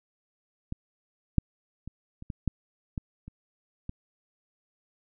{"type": "clicks", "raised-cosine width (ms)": 5, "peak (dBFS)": [-20, -8, -26, -29, -22, -13, -19, -30, -22], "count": 9, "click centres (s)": [0.724, 1.383, 1.876, 2.224, 2.302, 2.477, 2.978, 3.28, 3.894], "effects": []}